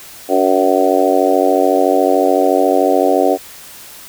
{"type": "harmonic tone with a mistuned harmonic", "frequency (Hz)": 93.8, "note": "F#2", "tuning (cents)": 24, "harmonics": [3, 4, 5, 6, 7, 8], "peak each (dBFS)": [-17, -17, -17, -17, -17, -17], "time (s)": [0.28, 3.38], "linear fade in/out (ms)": 50, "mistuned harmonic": 3, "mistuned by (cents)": 27, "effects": ["white hiss -36 dBFS RMS until 4.08 s"]}